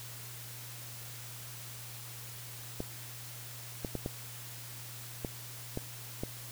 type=clicks; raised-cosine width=2 ms; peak=-21 dBFS; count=7; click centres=2.804 / 3.848 / 3.953 / 4.061 / 5.248 / 5.774 / 6.235 s; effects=added 119 Hz sine -48 dBFS peak until 6.51 s + white hiss -47 dBFS RMS until 6.51 s